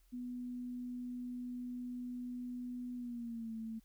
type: tone with pitch glide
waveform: sine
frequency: 246.9 to 223.8 Hz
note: B3 to A3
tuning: 0 to +30 cents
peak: -40 dBFS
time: 0.12-3.8 s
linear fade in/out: 20 ms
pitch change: -170 cents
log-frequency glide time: 2.95-3.53 s
effects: added 41 Hz sine -65 dBFS peak until 3.84 s + white hiss -75 dBFS RMS until 3.84 s